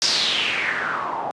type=noise with low-pass filter sweep; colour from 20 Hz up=white; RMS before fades=-23 dBFS; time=0.02-1.31 s; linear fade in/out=0 ms; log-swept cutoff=5400 to 750 Hz; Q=5; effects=high-pass 150 Hz 12 dB/octave + resampled to 22050 Hz